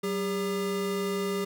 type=tone pair together; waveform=square; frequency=189.9 / 402.4 Hz; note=F#3 / G4; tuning=+45 / +45 cents; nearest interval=octave + minor second; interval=1300 cents; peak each=-33 / -30 dBFS; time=0.03-1.45 s; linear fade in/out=10 ms; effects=none